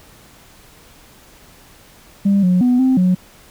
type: tone with pitch steps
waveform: sine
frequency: 198.8 / 180.9 / 247.9 / 260.3 / 182.6 Hz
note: G3 / F#3 / B3 / C4 / F#3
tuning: +25 / -39 / +7 / -9 / -23 cents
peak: -9 dBFS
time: 2.25-3.15 s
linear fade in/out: 10 ms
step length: 180 ms
effects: tanh soft clip ceiling -8 dBFS + pink hiss -46 dBFS RMS until 3.5 s